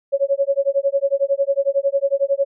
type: tone with tremolo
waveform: sine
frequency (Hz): 554.4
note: C#5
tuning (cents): 0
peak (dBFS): -12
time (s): 0.12-2.45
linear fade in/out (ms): 20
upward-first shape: sine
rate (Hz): 11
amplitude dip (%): 100
effects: none